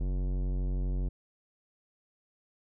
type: tone with tanh clipping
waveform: sine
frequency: 46.19 Hz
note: F#1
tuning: 2 cents flat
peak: -30 dBFS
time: 0-1.09 s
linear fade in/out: 10 ms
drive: 17 dB
effects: none

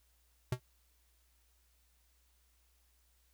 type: tone with exponential decay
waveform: square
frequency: 125.2 Hz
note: B2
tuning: 24 cents sharp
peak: -29 dBFS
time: 0.52-0.6 s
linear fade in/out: 5 ms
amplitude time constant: 16 ms
effects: added 60 Hz sine -70 dBFS peak until 3.33 s + white hiss -74 dBFS RMS until 3.33 s

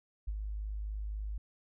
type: tone with ADSR envelope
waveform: sine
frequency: 51.91 Hz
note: G#1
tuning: in tune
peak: -31 dBFS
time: 0.27-1.38 s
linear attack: 13 ms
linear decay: 42 ms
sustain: -4 dB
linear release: 4 ms
effects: none

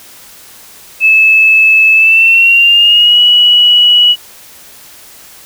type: tone with pitch glide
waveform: sine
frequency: 2609 to 2929 Hz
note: E7 to F#7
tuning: -18 to -18 cents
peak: -3 dBFS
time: 1-4.16 s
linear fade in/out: 50 ms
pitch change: +200 cents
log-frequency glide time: 1.93-3.22 s
effects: white hiss -36 dBFS RMS until 5.45 s

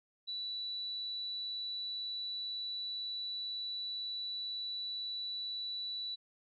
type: tone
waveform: sine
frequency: 3951 Hz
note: B7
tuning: in tune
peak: -37 dBFS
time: 0.27-6.16 s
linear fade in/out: 20 ms
effects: none

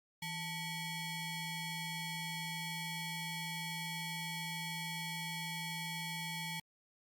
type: ring-modulated tone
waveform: 20% pulse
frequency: 1046.5 Hz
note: C6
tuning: in tune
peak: -31 dBFS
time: 0.22-6.6 s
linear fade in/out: 5 ms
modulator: 1210 Hz
effects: Opus 48 kbps

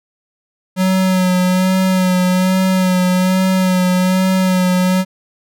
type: tone with vibrato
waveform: square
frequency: 185 Hz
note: F#3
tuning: in tune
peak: -12 dBFS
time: 0.76-5.05 s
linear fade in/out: 50 ms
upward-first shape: sine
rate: 1.2 Hz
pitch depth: 28 cents each way
effects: none

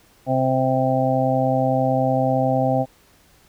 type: harmonic tone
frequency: 130.81 Hz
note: C3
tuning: in tune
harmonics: 1 / 2 / 4 / 5 / 6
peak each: -23 / -23 / -23 / -23 / -23 dBFS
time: 0.26-2.86 s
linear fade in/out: 50 ms
effects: pink hiss -55 dBFS RMS until 3.48 s

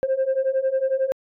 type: beating tone pair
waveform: sine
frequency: 523.3 / 534.3 Hz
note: C5 / C5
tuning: 0 / +36 cents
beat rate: 11 Hz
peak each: -22 / -20 dBFS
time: 0.03-1.12 s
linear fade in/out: 0 ms
effects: tanh soft clip ceiling -15 dBFS

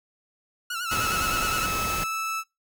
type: tone with vibrato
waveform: sawtooth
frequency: 1396.9 Hz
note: F6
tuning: in tune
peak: -25 dBFS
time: 0.7-1.66 s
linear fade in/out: 5 ms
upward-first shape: sine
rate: 9.7 Hz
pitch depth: 92 cents each way
type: tone with pitch glide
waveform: 30% pulse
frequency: 1300 to 1312.8 Hz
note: E6 to E6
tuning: -24 to -8 cents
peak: -24 dBFS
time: 0.87-2.44 s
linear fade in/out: 50 ms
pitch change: +16 cents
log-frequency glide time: 1.8-2.1 s
type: noise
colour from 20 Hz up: pink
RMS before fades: -31 dBFS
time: 0.91-2.04 s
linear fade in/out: 5 ms
effects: noise-tail reverb RT60 0.2 s tail -24 dB re dry

